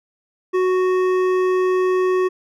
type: tone with hard clipping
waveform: sine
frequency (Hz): 369.6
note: F#4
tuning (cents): -2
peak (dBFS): -17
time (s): 0.53-2.29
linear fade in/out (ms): 20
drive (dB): 11
effects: none